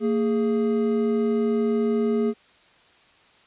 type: tone pair together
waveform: triangle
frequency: 228.7 / 415.3 Hz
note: A#3 / G#4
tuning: -33 / 0 cents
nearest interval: minor seventh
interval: 1033 cents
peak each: -20 / -21 dBFS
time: 0-2.34 s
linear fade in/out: 50 ms
effects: white hiss -56 dBFS RMS until 3.46 s + resampled to 8000 Hz